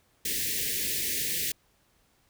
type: band-stop noise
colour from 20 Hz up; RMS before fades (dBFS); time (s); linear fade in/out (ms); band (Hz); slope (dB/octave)
white; -30; 0.25-1.52; 5; 520 to 1700; 96
effects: pink hiss -67 dBFS RMS until 2.29 s